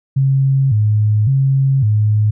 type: tone with vibrato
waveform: sine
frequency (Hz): 120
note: B2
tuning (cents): -49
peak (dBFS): -10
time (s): 0.16-2.31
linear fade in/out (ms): 10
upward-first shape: square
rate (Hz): 0.9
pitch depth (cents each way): 210
effects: none